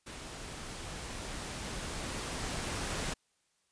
pink noise with level ramp, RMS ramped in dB -45 to -35 dBFS, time 0.06-3.14 s, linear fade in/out 10 ms, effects white hiss -75 dBFS RMS until 3.71 s + resampled to 22050 Hz

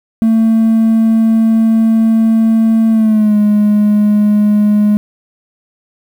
triangle tone with pitch glide, 223.9 to 208.9 Hz, A3 to G#3, +30 to +10 cents, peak -4 dBFS, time 0.22-4.97 s, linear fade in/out 0 ms, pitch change -120 cents, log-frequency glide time 2.9-3.37 s, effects tanh soft clip ceiling -1 dBFS + 7-bit

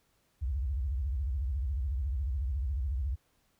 sine tone with vibrato, 66.5 Hz, C2, 29 cents sharp, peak -29 dBFS, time 0.41-3.16 s, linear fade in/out 20 ms, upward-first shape sine, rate 14 Hz, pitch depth 280 cents each way, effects pink hiss -72 dBFS RMS until 3.59 s

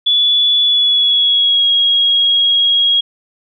sine tone with pitch glide, 3433 to 3293 Hz, A7 to G#7, -43 to -15 cents, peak -9 dBFS, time 0.06-3.01 s, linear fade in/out 10 ms, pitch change -72 cents, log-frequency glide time 0.63-1.7 s, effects none

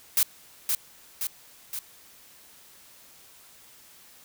blue noise with echo, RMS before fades -21 dBFS, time 0.17-0.23 s, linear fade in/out 2 ms, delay 520 ms, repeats 3, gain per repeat -4 dB, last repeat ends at 1.79 s, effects white hiss -53 dBFS RMS until 4.24 s

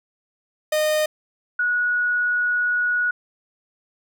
45% pulse / sine tone pair in turn, 614 / 1460.3 Hz, D#5 / F#6, -23 / -23 cents, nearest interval octave + minor third, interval 1500 cents, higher second, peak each -18 dBFS, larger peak neither, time 0.72-1.06 / 1.59-3.11 s, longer second, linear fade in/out 5 ms, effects none

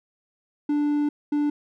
triangle tone bursts at uneven times, 293.7 Hz, D4, in tune, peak -18 dBFS, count 2, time 0.69-1.09 / 1.32-1.5 s, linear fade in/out 5 ms, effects none

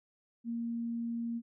sine tone, 233.1 Hz, A#3, in tune, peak -33 dBFS, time 0.44-1.42 s, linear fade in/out 50 ms, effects none

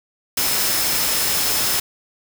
sine tone in noise, 5210 Hz, E8, 21 cents flat, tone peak -27 dBFS, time 0.37-1.8 s, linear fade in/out 5 ms, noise white, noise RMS -20 dBFS, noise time 0.37-1.8 s, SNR -10 dB, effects none

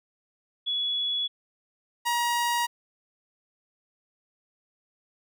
sine / sawtooth tone pair in turn, 3389 / 951 Hz, G#7 / A#5, +34 / +34 cents, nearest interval octave + minor seventh, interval 2200 cents, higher first, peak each -25 / -20 dBFS, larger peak second, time 0.66-1.28 / 2.05-2.67 s, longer neither, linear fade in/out 20 ms, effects none

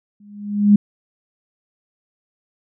sine tone with exponential growth, 205.5 Hz, G#3, 18 cents flat, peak -5 dBFS, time 0.2-0.76 s, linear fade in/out 5 ms, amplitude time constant 120 ms, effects none

